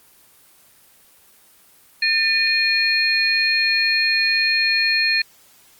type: tone cluster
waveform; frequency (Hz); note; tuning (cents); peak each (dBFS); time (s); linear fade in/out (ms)
sine; 1799 / 2450 / 4251; A6 / D#7 / C8; +38 / -27 / +27; -21 / -19 / -20; 2.02-5.22; 5
effects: white hiss -52 dBFS RMS until 5.79 s + Opus 24 kbps